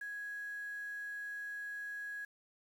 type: tone with quantisation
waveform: sine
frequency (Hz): 1663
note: G#6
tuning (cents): +2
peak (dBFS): -40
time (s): 0.01-2.25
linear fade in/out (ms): 5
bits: 10
effects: none